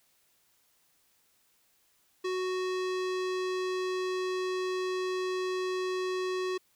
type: tone with low-pass filter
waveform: square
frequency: 370 Hz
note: F#4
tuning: in tune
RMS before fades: -32 dBFS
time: 2.24-6.58 s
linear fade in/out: 10 ms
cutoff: 5300 Hz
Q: 0.99
effects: white hiss -69 dBFS RMS until 6.75 s